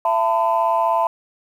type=tone cluster; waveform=sine; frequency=671 / 894 / 1010 Hz; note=E5 / A5 / B5; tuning=+31 / +27 / +39 cents; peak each=-19 dBFS; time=0.05-1.07 s; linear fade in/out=2 ms; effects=tanh soft clip ceiling -8 dBFS + 8-bit